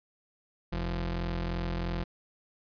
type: tone pair together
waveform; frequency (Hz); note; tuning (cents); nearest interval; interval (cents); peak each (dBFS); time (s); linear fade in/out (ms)
sawtooth; 43.05 / 86.1; F1 / F2; -24 / -24; octave; 1200; -28; 0.72-2.04; 10
effects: resampled to 11025 Hz